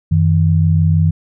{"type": "tone pair together", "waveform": "sine", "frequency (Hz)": [92.5, 158.83], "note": ["F#2", "D#3"], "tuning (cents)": [0, 36], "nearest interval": "major sixth", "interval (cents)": 936, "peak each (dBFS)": -12, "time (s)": [0.11, 1.11], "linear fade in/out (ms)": 10, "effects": []}